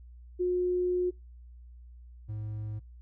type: tone pair in turn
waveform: sine / triangle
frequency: 360 / 107.03 Hz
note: F#4 / A2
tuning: -47 / -47 cents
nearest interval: octave + major sixth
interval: 2100 cents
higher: first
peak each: -25 / -32 dBFS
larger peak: first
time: 0.39-1.11 / 2.28-2.8 s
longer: first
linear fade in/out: 20 ms
effects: noise-tail reverb RT60 0.2 s tail -24 dB re dry + added 60 Hz sine -47 dBFS peak until 3.01 s